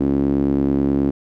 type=tone with band-pass filter; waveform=sawtooth; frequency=69.3 Hz; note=C#2; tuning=in tune; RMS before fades=-18 dBFS; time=0-1.11 s; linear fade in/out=10 ms; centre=290 Hz; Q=3.7; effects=none